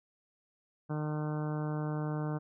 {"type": "harmonic tone", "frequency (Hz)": 151.8, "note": "D#3", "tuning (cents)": -42, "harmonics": [1, 2, 3, 4, 5, 6, 7, 8, 9, 10], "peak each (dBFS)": [-33, -39, -43, -45, -47, -49, -50, -51, -52, -53], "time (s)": [0.89, 2.39], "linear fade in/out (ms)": 20, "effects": []}